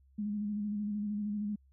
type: tone with vibrato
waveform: sine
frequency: 207.7 Hz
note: G#3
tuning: in tune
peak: -32 dBFS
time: 0.18-1.56 s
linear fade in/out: 10 ms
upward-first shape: square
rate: 13 Hz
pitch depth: 28 cents each way
effects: added 67 Hz sine -61 dBFS peak until 1.72 s